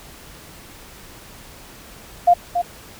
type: tone with echo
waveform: sine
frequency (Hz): 702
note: F5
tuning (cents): +9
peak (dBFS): -8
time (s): 2.27-2.34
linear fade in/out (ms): 10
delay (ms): 280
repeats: 1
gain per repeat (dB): -8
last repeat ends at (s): 2.62
effects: pink hiss -42 dBFS RMS until 2.99 s